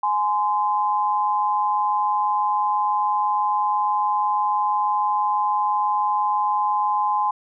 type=tone pair together; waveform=sine; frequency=839 / 1032.9 Hz; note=G#5 / C6; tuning=+17 / -23 cents; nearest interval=major third; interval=360 cents; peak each=-21 dBFS; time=0.03-7.31 s; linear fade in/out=5 ms; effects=none